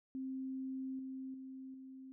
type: tone with level steps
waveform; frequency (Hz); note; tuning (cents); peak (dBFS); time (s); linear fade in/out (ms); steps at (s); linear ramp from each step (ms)
sine; 263.4; C4; +12; -39 / -42 / -46 / -49; 0.15-2.12; 0; 0.99 / 1.34 / 1.74; 2
effects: none